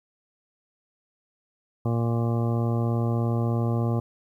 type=harmonic tone; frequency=116.8 Hz; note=A#2; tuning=4 cents sharp; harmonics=1 / 2 / 3 / 4 / 5 / 6 / 7 / 9 / 10; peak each=-23 / -29 / -33 / -35 / -37 / -39 / -40 / -42 / -43 dBFS; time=1.85-4 s; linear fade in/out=5 ms; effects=10-bit